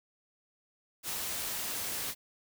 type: noise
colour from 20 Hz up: white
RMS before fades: -36 dBFS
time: 1.03-2.15 s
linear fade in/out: 50 ms
effects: none